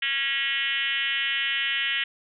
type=tone with frequency modulation; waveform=sine; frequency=2445 Hz; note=D#7; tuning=31 cents flat; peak=-23 dBFS; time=0.02-2.04 s; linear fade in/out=5 ms; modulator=265 Hz; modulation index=3; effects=none